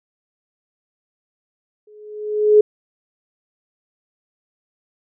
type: tone with exponential growth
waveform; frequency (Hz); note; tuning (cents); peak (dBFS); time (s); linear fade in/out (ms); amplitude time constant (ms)
sine; 422.5; G#4; +30; -5; 1.87-2.61; 5; 160
effects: none